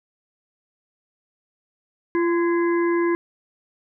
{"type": "harmonic tone with a mistuned harmonic", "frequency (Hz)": 342.5, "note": "F4", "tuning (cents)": -34, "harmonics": [1, 3, 5, 6], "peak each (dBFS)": [-18, -28, -32, -34], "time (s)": [2.15, 3.15], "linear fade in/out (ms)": 0, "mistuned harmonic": 5, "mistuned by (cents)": -51, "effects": []}